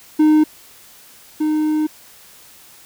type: tone pair in turn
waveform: triangle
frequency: 307.4 / 307.4 Hz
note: D#4 / D#4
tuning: -21 / -21 cents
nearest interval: unison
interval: 0 cents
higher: neither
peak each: -7 / -13 dBFS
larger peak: first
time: 0.19-0.44 / 1.4-1.87 s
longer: second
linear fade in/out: 10 ms
effects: white hiss -45 dBFS RMS until 2.85 s